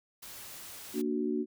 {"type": "noise", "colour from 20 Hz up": "white", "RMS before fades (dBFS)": -46, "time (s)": [0.22, 1.02], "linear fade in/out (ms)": 10}
{"type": "chord", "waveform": "sine", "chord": "Bb augmented", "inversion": "none", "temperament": "equal", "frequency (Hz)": [233.1, 293.7, 370], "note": ["Bb3", "D4", "F#4"], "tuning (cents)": [0, 0, 0], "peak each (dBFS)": -33, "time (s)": [0.93, 1.46], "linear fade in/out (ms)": 50}
{"effects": []}